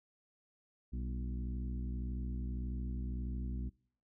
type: harmonic tone with a mistuned harmonic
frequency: 61.74 Hz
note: B1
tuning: in tune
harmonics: 1 / 2 / 3 / 4 / 5 / 6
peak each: -37 / -46 / -47 / -48 / -55 / -60 dBFS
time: 0.92-3.7 s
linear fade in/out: 20 ms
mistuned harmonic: 3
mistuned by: +82 cents
effects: noise-tail reverb RT60 0.6 s tail -25 dB re dry